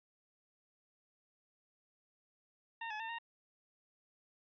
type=tone with pitch steps; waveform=20% pulse; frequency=915 / 853 / 902 / 927 Hz; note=A#5 / G#5 / A5 / A#5; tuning=-32 / +46 / +43 / -10 cents; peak=-35 dBFS; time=2.81-3.186 s; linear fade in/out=5 ms; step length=94 ms; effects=resampled to 11025 Hz